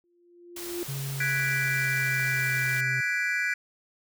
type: tone with exponential growth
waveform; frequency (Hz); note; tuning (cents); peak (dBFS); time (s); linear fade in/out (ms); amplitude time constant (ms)
sine; 348.3; F4; -5; -28; 0.04-0.83; 0; 170
type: noise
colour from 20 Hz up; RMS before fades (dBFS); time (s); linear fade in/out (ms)
white; -39; 0.56-2.81; 5
type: tone with pitch glide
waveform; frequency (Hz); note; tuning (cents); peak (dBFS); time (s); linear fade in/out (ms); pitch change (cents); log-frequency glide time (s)
triangle; 137.5 to 129.78; C#3 to C3; -14 to -14; -29; 0.88-3.01; 10; -100; 1.1-2.75
type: chord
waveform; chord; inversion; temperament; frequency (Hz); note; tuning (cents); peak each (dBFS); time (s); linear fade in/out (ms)
triangle; G# half-diminished seventh; third; equal; 1480 / 1661.2 / 1975.5 / 2349; F#6 / G#6 / B6 / D7; 0 / 0 / 0 / 0; -29; 1.2-3.54; 5
effects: none